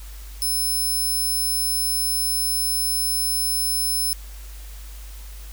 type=tone; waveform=5% pulse; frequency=5250 Hz; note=E8; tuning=8 cents flat; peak=-15 dBFS; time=0.42-4.13 s; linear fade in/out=0 ms; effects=added 50 Hz sine -35 dBFS peak until 5.52 s + white hiss -46 dBFS RMS until 5.52 s